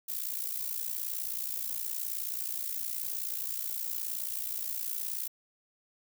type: noise with amplitude modulation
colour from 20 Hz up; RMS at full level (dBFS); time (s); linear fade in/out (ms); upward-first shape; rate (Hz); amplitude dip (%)
violet; -32; 0.08-5.28; 10; sine; 59; 75
effects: none